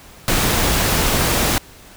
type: noise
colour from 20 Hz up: pink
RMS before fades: -17 dBFS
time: 0.28-1.58 s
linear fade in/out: 0 ms
effects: pink hiss -43 dBFS RMS until 1.96 s

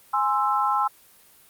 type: chord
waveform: sine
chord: Ab augmented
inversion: none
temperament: equal with one note detuned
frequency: 830.6 / 1046.5 / 1322.3 Hz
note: Ab5 / C6 / E6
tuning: 0 / 0 / +5 cents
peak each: -24 dBFS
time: 0.13-0.88 s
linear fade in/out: 10 ms
effects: white hiss -54 dBFS RMS until 1.49 s + Opus 32 kbps

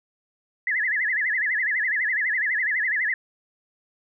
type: tone with vibrato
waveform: sine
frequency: 1864.7 Hz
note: A#6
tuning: in tune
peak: -21 dBFS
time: 0.67-3.14 s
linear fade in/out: 2 ms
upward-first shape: sine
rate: 12 Hz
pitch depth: 190 cents each way
effects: none

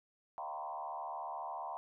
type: tone with frequency modulation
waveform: sine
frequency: 851 Hz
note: G#5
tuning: 42 cents sharp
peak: -39 dBFS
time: 0.38-1.77 s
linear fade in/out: 0 ms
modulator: 74.1 Hz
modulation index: 2.7
effects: none

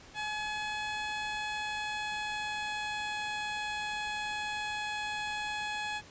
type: tone with pitch glide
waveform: 15% pulse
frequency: 848 to 843.1 Hz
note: G#5 to G#5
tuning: +36 to +26 cents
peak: -27 dBFS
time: 0.14-6.02 s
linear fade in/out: 50 ms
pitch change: -10 cents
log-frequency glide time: 1.19-3.31 s
effects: pink hiss -53 dBFS RMS until 6.1 s + resampled to 16000 Hz

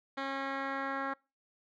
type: tone with low-pass filter sweep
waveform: 10% pulse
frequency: 272.2 Hz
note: C#4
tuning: 31 cents flat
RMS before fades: -36 dBFS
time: 0.17-1.14 s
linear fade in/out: 10 ms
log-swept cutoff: 2900 to 1600 Hz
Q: 1.8
effects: noise-tail reverb RT60 0.3 s tail -26 dB re dry

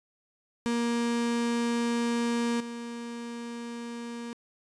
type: tone with level steps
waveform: 35% pulse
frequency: 235.6 Hz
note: A#3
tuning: 19 cents sharp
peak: -24 / -34 dBFS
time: 0.66-4.33 s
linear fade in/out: 0 ms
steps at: 2.6 s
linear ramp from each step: 5 ms
effects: resampled to 22050 Hz

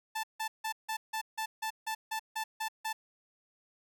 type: tone bursts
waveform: sawtooth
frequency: 880 Hz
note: A5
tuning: in tune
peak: -29 dBFS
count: 12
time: 0.15-2.93 s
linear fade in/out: 10 ms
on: 85 ms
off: 160 ms
effects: none

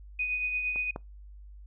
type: tone with tremolo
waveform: sine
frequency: 2489 Hz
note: D#7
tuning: in tune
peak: -26 dBFS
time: 0.19-0.91 s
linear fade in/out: 5 ms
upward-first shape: triangle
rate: 8.7 Hz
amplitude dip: 45%
type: clicks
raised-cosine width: 1 ms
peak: -30 / -21 dBFS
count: 2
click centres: 0.76 / 0.961 s
effects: noise-tail reverb RT60 0.2 s tail -25 dB re dry + added 50 Hz sine -45 dBFS peak until 1.66 s

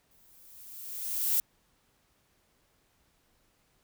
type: noise with exponential growth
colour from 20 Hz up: violet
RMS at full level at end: -25 dBFS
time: 0.11-1.4 s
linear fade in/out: 1 ms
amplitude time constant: 280 ms
effects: pink hiss -70 dBFS RMS until 3.83 s

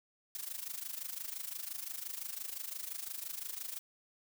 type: noise with amplitude modulation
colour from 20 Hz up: blue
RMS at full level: -39 dBFS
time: 0.35-3.79 s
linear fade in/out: 0 ms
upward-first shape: sine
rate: 25.8 Hz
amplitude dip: 80%
effects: none

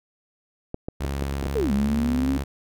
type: clicks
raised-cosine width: 2 ms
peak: -16 dBFS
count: 7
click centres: 0.744 / 0.885 / 1.047 / 1.223 / 1.325 / 1.428 / 1.462 s
type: tone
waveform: sawtooth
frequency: 69.3 Hz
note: C#2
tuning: in tune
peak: -22 dBFS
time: 1-2.44 s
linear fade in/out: 10 ms
type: linear two-way sweep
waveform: sine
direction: down then up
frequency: 480.9 to 200 to 274.3 Hz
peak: -21 dBFS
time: 1.55-2.38 s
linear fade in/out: 10 ms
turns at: 1.72 s
effects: none

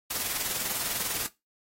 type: noise with tremolo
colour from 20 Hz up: white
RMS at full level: -29 dBFS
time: 0.1-1.27 s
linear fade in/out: 10 ms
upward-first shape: sine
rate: 20 Hz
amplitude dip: 50%
effects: noise-tail reverb RT60 0.2 s tail -17 dB re dry + AAC 48 kbps

